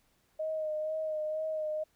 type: tone with vibrato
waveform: sine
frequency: 622.3 Hz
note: D#5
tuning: in tune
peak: -31 dBFS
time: 0.39-1.84 s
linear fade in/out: 10 ms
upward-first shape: sine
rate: 2.1 Hz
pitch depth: 26 cents each way
effects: pink hiss -71 dBFS RMS until 1.95 s